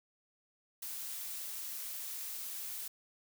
blue noise, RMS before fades -42 dBFS, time 0.82-2.88 s, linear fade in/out 5 ms, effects none

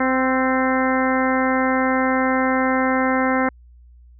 harmonic tone with a mistuned harmonic, 260 Hz, C4, 11 cents flat, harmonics 1 / 2 / 3 / 4 / 5 / 6 / 7 / 8, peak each -20 / -23 / -25 / -26 / -27 / -28 / -28 / -29 dBFS, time 0-3.49 s, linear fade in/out 5 ms, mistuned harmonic 5, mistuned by +30 cents, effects added 60 Hz sine -44 dBFS peak until 4.19 s

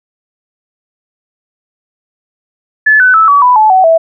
sine tone with pitch steps, 1728 / 1504.3 / 1309.6 / 1140.1 / 992.5 / 864 / 752.2 / 654.8 Hz, A6 / F#6 / E6 / C#6 / B5 / A5 / F#5 / E5, -32 / +28 / -12 / +48 / +8 / -32 / +28 / -12 cents, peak -3 dBFS, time 2.86-3.98 s, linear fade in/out 10 ms, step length 140 ms, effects none

